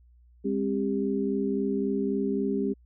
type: tone cluster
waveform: sine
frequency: 202.3 / 266 / 398.6 Hz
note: G#3 / C4 / G4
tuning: -45 / +29 / +29 cents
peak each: -29 dBFS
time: 0.44-2.74 s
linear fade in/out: 20 ms
effects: added 60 Hz sine -54 dBFS peak until 2.85 s